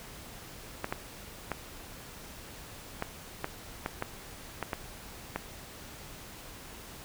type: clicks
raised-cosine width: 0.5 ms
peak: -16 dBFS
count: 10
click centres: 0.844 / 0.925 / 1.517 / 3.024 / 3.444 / 3.861 / 4.024 / 4.627 / 4.732 / 5.36 s
effects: pink hiss -47 dBFS RMS until 7.04 s